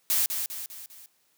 blue noise with echo, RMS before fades -24 dBFS, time 0.1-0.26 s, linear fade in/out 0 ms, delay 200 ms, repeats 4, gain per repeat -6 dB, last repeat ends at 1.06 s, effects white hiss -68 dBFS RMS until 1.37 s + high-pass 100 Hz 12 dB/octave

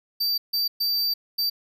square tone bursts at uneven times, 4651 Hz, D8, 18 cents flat, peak -22 dBFS, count 4, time 0.2-0.38 / 0.53-0.68 / 0.8-1.14 / 1.38-1.5 s, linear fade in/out 10 ms, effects none

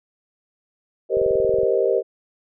sine chord, C minor seventh, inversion second, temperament equal, 392 / 466.2 / 523.3 / 622.3 Hz, G4 / Bb4 / C5 / Eb5, 0 / 0 / 0 / 0 cents, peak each -21 / -21 / -22 / -24 dBFS, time 1.09-2.03 s, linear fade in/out 50 ms
click train, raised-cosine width 5 ms, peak -24 dBFS, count 11, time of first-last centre 1.17-1.633 s, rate 21.6 Hz
effects none

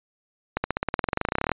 accelerating click train, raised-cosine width 0.5 ms, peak -8 dBFS, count 23, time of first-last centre 0.57-1.517 s, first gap 70 ms, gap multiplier 0.95, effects resampled to 8000 Hz

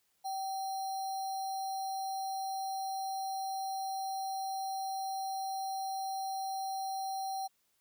sine tone with sample-and-hold, 771 Hz, G5, 29 cents flat, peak -34 dBFS, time 0.24-7.48 s, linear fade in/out 20 ms, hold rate 4900 Hz, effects white hiss -75 dBFS RMS until 7.8 s

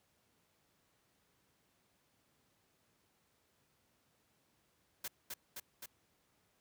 white noise with echo, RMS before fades -42 dBFS, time 5.04-5.08 s, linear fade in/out 5 ms, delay 260 ms, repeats 3, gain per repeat -2 dB, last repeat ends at 5.86 s, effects pink hiss -75 dBFS RMS until 6.6 s + high-pass 80 Hz 12 dB/octave

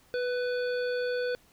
harmonic tone with a mistuned harmonic, 493.9 Hz, B4, in tune, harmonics 1 / 3 / 5 / 7 / 9, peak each -28 / -36 / -47 / -47 / -45 dBFS, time 0.14-1.35 s, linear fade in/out 0 ms, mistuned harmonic 3, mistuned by +16 cents, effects pink hiss -62 dBFS RMS until 1.52 s

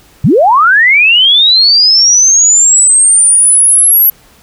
sine linear sweep, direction up, 97.9 to 11780 Hz, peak -3 dBFS, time 0.24-4.1 s, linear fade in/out 5 ms, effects pink hiss -43 dBFS RMS until 4.42 s

